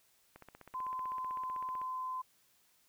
click train, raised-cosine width 0.5 ms, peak -36 dBFS, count 24, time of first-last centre 0.36-1.816 s, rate 15.8 Hz
sine tone, 1026 Hz, C6, 34 cents flat, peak -36 dBFS, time 0.74-2.22 s, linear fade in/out 10 ms
effects white hiss -70 dBFS RMS until 2.88 s

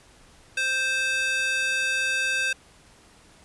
square tone with high-pass filter, 523 Hz, C5, 1 cent flat, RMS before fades -25 dBFS, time 0.57-2.53 s, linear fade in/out 5 ms, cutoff 2000 Hz, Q 9.8, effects pink hiss -54 dBFS RMS until 3.44 s + resampled to 24000 Hz

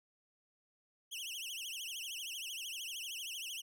sawtooth tone with vibrato, 2957 Hz, F#7, 2 cents flat, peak -38 dBFS, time 1.11-3.62 s, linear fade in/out 20 ms, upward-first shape triangle, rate 13 Hz, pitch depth 240 cents each way, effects none

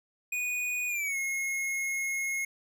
square tone with pitch glide, 2470 to 2163 Hz, D#7 to C#7, -13 to -43 cents, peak -30 dBFS, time 0.32-2.45 s, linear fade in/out 5 ms, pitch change -230 cents, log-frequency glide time 0.88-1.17 s, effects none

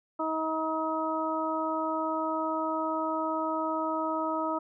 harmonic tone, 317.6 Hz, D#4, 36 cents sharp, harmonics 1 / 2 / 3 / 4, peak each -33 / -33 / -33 / -33 dBFS, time 0.19-4.59 s, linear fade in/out 10 ms, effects none

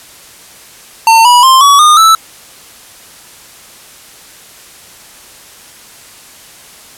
square tone with pitch steps, 904 / 974.5 / 1050.5 / 1132.4 / 1220.7 / 1315.9 Hz, A5 / B5 / C6 / C#6 / D#6 / E6, +47 / -23 / +7 / +37 / -33 / -3 cents, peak -3 dBFS, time 1.07-2.15 s, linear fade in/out 2 ms, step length 180 ms, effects white hiss -36 dBFS RMS until 6.97 s + low-pass 12000 Hz 12 dB/octave

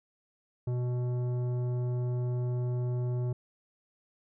sine tone with tanh clipping, 123.47 Hz, B2, in tune, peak -30 dBFS, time 0.67-3.33 s, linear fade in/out 5 ms, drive 12 dB, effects none

